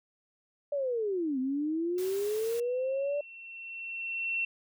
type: linear two-way sweep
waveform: sine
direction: down then up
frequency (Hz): 587.3 to 253.5 to 587.3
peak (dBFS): -28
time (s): 0.72-3.21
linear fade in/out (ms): 5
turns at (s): 1.39
type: tone with exponential growth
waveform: sine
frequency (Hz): 2709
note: E7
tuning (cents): +47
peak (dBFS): -27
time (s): 1.96-4.45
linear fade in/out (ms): 5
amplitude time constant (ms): 540
type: noise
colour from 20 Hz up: white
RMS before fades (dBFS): -45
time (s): 1.98-2.6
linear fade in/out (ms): 2
effects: none